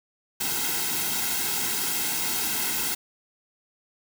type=noise with comb filter; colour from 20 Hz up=white; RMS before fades=-27 dBFS; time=0.4-2.95 s; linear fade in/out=10 ms; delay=1.7 ms; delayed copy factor=-0.85; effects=none